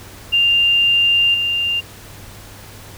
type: tone with level steps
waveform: sine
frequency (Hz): 2794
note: F7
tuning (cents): 0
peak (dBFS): -11 / -16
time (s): 0.32-1.81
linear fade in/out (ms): 20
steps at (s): 1.34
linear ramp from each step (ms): 5
effects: added 100 Hz sine -41 dBFS peak until 2.97 s + pink hiss -39 dBFS RMS until 2.97 s